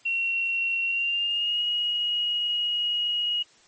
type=tone with pitch glide; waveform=sine; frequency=2733 to 2890 Hz; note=F7 to F#7; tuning=-38 to -41 cents; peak=-23 dBFS; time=0.05-3.43 s; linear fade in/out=10 ms; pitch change=+97 cents; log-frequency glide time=0.85-1.63 s; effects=white hiss -57 dBFS RMS until 3.67 s + MP3 32 kbps